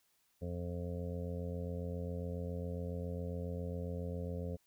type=harmonic tone; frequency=87.31 Hz; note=F2; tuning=in tune; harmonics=1 / 2 / 3 / 5 / 6 / 7 / 8; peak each=-40 / -43 / -49 / -47 / -46 / -55 / -60 dBFS; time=0.41-4.57 s; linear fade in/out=20 ms; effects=white hiss -75 dBFS RMS until 4.66 s